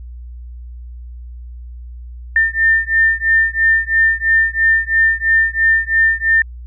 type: beating tone pair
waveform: sine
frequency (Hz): 1800 / 1803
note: A6 / A6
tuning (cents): +39 / +42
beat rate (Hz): 3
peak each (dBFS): -14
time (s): 2.36-6.42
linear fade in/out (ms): 2
effects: added 60 Hz sine -29 dBFS peak until 6.66 s